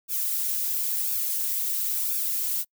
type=noise with flanger; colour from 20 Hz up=violet; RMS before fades=-27 dBFS; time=0.08-2.65 s; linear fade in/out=50 ms; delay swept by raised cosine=0.97 to 4.97 ms; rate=0.97 Hz; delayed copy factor=-1; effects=noise-tail reverb RT60 0.1 s tail -26 dB re dry